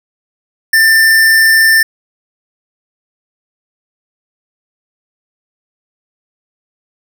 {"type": "tone", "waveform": "square", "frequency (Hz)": 1787, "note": "A6", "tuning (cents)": 26, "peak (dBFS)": -6, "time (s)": [0.73, 1.83], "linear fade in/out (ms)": 5, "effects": []}